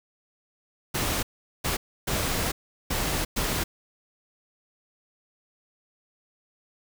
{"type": "noise bursts at uneven times", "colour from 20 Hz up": "pink", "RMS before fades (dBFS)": -27, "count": 5, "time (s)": [[0.94, 1.23], [1.64, 1.77], [2.07, 2.52], [2.9, 3.25], [3.36, 3.64]], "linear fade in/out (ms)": 10, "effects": []}